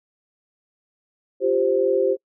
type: chord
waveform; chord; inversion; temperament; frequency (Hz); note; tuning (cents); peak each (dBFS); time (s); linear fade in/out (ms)
sine; F suspended second; none; equal; 349.2 / 392 / 523.3; F4 / G4 / C5; 0 / 0 / 0; -25 / -20 / -20; 1.4-2.17; 50
effects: noise-tail reverb RT60 0.1 s tail -26 dB re dry